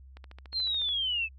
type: click train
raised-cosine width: 0.3 ms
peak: -32 dBFS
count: 11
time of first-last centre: 0.17-0.889 s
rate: 13.9 Hz
type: linear sweep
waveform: sine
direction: down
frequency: 4251 to 2569 Hz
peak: -27 dBFS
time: 0.52-1.29 s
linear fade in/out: 50 ms
effects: added 66 Hz sine -48 dBFS peak until 1.38 s